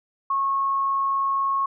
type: tone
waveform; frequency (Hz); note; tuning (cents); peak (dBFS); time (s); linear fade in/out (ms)
sine; 1094; C#6; -23; -20; 0.3-1.66; 5
effects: none